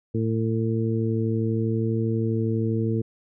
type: harmonic tone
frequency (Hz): 112.4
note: A2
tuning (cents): +37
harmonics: 1 / 2 / 3 / 4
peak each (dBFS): -24 / -27 / -29 / -30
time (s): 0.14-3.02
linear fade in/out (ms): 10
effects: none